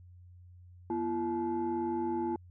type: tone cluster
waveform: sine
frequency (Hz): 242 / 339.9 / 863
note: B3 / F4 / A5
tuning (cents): -35 / -47 / -34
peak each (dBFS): -36 / -31 / -35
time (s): 0.9-2.36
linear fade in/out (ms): 2
effects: tanh soft clip ceiling -24 dBFS + added 89 Hz sine -51 dBFS peak until 2.5 s